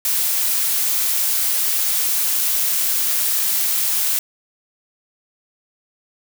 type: noise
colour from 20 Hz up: blue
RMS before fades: -19 dBFS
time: 0.05-4.19 s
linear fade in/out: 2 ms
effects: none